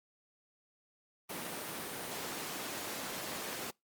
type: high-pass noise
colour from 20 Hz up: pink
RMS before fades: -41 dBFS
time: 1.29-3.71 s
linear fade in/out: 10 ms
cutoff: 230 Hz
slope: 12 dB/octave
effects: noise-tail reverb RT60 0.2 s tail -26 dB re dry + Opus 32 kbps